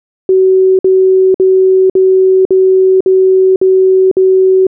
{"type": "tone bursts", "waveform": "sine", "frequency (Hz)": 377, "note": "F#4", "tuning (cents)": 32, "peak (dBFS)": -4, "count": 8, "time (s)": [0.29, 4.668], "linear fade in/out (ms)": 2, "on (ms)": 500, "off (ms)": 54, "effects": []}